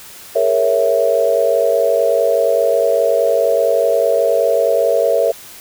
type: chord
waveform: sine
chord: A# half-diminished seventh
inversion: third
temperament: equal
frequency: 415.3 / 466.2 / 554.4 / 659.3 Hz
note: G#4 / A#4 / C#5 / E5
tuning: 0 / 0 / 0 / 0 cents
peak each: -22 / -16 / -16 / -16 dBFS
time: 0.35-5.32 s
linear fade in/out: 10 ms
effects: white hiss -37 dBFS RMS until 5.6 s